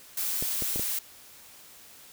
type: noise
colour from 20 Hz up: blue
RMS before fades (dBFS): -30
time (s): 0.17-0.99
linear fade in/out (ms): 5
type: clicks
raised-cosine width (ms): 2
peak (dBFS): -21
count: 4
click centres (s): 0.425 / 0.623 / 0.76 / 0.796
effects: white hiss -51 dBFS RMS until 2.12 s